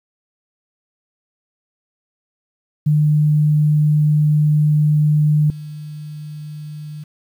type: tone with level steps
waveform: sine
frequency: 150.7 Hz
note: D3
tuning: 45 cents sharp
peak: -11 / -28 dBFS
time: 2.86-7.04 s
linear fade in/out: 10 ms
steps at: 5.5 s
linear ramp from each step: 2 ms
effects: 8-bit